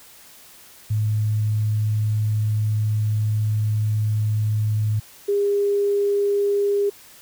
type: tone pair in turn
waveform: sine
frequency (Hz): 107.2 / 404.7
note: A2 / G#4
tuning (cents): -45 / -45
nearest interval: octave + major seventh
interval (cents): 2300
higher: second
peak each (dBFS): -18 / -17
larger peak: second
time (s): 0.9-5 / 5.28-6.9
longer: first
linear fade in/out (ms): 10
effects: white hiss -47 dBFS RMS until 7.21 s